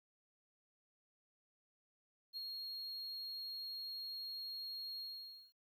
triangle tone with ADSR envelope, 4272 Hz, C8, 35 cents sharp, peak -40 dBFS, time 2.33-5.53 s, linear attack 38 ms, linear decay 22 ms, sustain -2 dB, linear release 530 ms, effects 13-bit

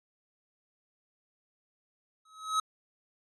square tone with exponential growth, 1279 Hz, D#6, 47 cents sharp, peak -24 dBFS, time 2.25-2.6 s, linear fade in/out 5 ms, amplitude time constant 76 ms, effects resampled to 24000 Hz

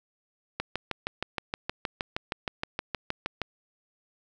click train, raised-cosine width 0.3 ms, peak -13 dBFS, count 19, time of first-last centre 0.6-3.417 s, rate 6.39 Hz, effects none

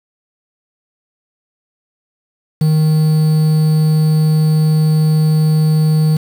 triangle tone with quantisation, 155.56 Hz, D#3, in tune, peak -7 dBFS, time 2.61-6.17 s, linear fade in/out 5 ms, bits 5, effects none

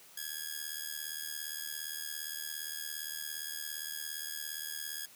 5% pulse ring-modulated tone, 1661.2 Hz, G#6, in tune, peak -24 dBFS, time 0.17-5.06 s, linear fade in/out 5 ms, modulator 38.7 Hz, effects white hiss -57 dBFS RMS until 5.15 s + high-pass 100 Hz 12 dB/octave

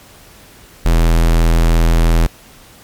square tone, 41.45 Hz, E1, 10 cents sharp, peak -9 dBFS, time 0.85-2.27 s, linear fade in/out 10 ms, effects pink hiss -42 dBFS RMS until 2.83 s + MP3 96 kbps

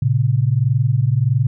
sine tone pair together, 113.9 / 135.45 Hz, A#2 / C#3, -40 / -40 cents, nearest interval minor third, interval 300 cents, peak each -16 dBFS, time 0.02-1.47 s, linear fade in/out 5 ms, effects none

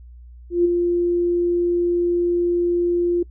sine tone with ADSR envelope, 348.3 Hz, F4, 5 cents flat, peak -11 dBFS, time 0.5-3.23 s, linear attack 150 ms, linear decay 12 ms, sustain -5 dB, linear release 6 ms, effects noise-tail reverb RT60 0.1 s tail -23 dB re dry + added 60 Hz sine -39 dBFS peak until 3.3 s

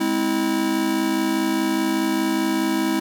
square chord, Ab augmented, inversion none, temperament just, 207.7 / 259.6 / 324.5 Hz, Ab3 / C4 / E4, 0 / -13 / -27 cents, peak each -27 / -26 / -22 dBFS, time 0-3 s, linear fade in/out 10 ms, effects none

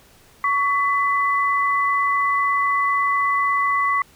sine tone pair together, 1123 / 2001 Hz, C#6 / B6, +22 / +22 cents, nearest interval minor seventh, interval 1000 cents, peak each -18 / -22 dBFS, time 0.44-4.02 s, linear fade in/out 2 ms, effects pink hiss -52 dBFS RMS until 4.15 s

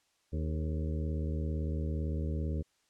harmonic tone with a mistuned harmonic, 77.8 Hz, D#2, in tune, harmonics 1 / 2 / 3 / 4 / 5 / 6 / 7, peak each -32 / -38 / -42 / -44 / -46 / -48 / -49 dBFS, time 0.32-2.63 s, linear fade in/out 20 ms, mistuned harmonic 5, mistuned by +65 cents, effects white hiss -73 dBFS RMS until 2.89 s + low-pass 8000 Hz 12 dB/octave

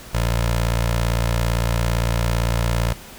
15% pulse tone with notch filter, 57.7 Hz, A#1, 17 cents flat, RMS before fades -20 dBFS, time 0.13-2.94 s, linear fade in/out 20 ms, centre 240 Hz, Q 0.94, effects pink hiss -40 dBFS RMS until 3.18 s

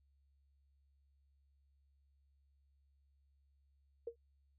sine tone with exponential decay, 466.2 Hz, A#4, in tune, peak -36 dBFS, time 4.07-4.16 s, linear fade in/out 5 ms, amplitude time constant 18 ms, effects added 69 Hz sine -70 dBFS peak until 4.58 s

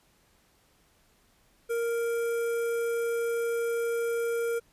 square tone with notch filter, 466.2 Hz, A#4, in tune, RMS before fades -29 dBFS, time 1.69-4.6 s, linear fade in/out 20 ms, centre 4100 Hz, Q 0.57, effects pink hiss -65 dBFS RMS until 4.72 s + resampled to 32000 Hz

